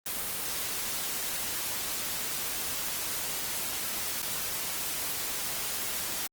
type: noise with dropouts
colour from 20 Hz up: white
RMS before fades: -33 dBFS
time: 0.06-6.27 s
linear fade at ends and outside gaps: 2 ms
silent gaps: 4.22-4.227 s
effects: Opus 24 kbps